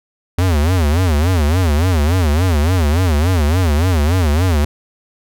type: tone with vibrato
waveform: square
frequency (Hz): 82.41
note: E2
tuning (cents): 0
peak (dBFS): -12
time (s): 0.38-4.65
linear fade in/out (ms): 5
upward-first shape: sine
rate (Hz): 3.5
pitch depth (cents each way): 230
effects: none